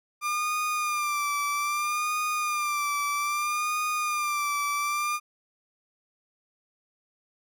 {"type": "tone with vibrato", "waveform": "30% pulse", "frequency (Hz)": 1194, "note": "D6", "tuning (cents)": 28, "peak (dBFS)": -23, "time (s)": [0.21, 5.2], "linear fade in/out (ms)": 50, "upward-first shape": "sine", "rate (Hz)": 0.62, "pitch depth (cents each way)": 52, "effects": []}